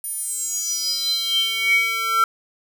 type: tone with high-pass filter sweep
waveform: square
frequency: 450 Hz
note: A4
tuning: 39 cents sharp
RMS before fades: -22 dBFS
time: 0.04-2.24 s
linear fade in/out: 2 ms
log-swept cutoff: 11000 to 1400 Hz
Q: 9.7
effects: none